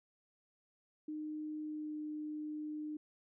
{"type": "tone with pitch glide", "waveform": "sine", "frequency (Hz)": [306, 303.4], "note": ["D#4", "D#4"], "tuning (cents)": [-29, -44], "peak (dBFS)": -39, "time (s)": [1.08, 2.97], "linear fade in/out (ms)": 5, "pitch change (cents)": -15, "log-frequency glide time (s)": [1.6, 1.99], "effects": []}